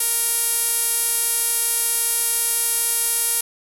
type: tone with band-pass filter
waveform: sawtooth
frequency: 466.2 Hz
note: A#4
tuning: in tune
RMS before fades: -21 dBFS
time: 0-3.41 s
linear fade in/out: 5 ms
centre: 11000 Hz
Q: 3.5
effects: 7-bit